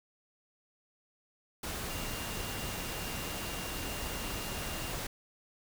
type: tone in noise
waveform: sine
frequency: 2794 Hz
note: F7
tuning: in tune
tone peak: -47 dBFS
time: 1.9-4.93 s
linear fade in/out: 5 ms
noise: pink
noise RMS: -38 dBFS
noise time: 1.63-5.07 s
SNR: -12 dB
effects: none